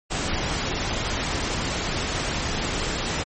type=noise; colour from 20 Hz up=pink; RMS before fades=-26 dBFS; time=0.1-3.24 s; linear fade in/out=20 ms; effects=MP3 32 kbps